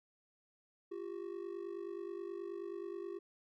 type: ring-modulated tone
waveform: triangle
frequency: 372.2 Hz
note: F#4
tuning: 10 cents sharp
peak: -36 dBFS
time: 0.91-3.19 s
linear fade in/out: 10 ms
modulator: 24.7 Hz
effects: none